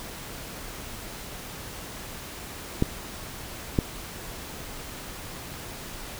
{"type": "clicks", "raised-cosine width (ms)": 3, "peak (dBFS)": -7, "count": 2, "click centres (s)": [2.824, 3.788], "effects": ["pink hiss -39 dBFS RMS until 6.19 s"]}